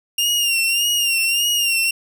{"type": "tone with vibrato", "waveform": "sawtooth", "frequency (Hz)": 2794, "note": "F7", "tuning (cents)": 0, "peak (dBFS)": -13, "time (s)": [0.18, 1.91], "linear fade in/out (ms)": 5, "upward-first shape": "sine", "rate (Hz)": 1.7, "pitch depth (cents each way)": 59, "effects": []}